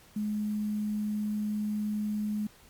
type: tone with quantisation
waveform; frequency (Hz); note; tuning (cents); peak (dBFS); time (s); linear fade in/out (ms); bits
sine; 210.7; G#3; +25; -28; 0.16-2.47; 5; 9
effects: pink hiss -57 dBFS RMS until 2.69 s + MP3 96 kbps